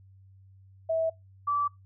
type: tone pair in turn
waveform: sine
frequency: 650 / 1158.8 Hz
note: E5 / D6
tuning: -24 / -24 cents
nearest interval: minor seventh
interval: 1000 cents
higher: second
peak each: -24 dBFS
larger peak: neither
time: 0.89-1.1 / 1.47-1.68 s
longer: neither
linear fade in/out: 10 ms
effects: noise-tail reverb RT60 0.2 s tail -24 dB re dry + added 96 Hz sine -52 dBFS peak until 1.85 s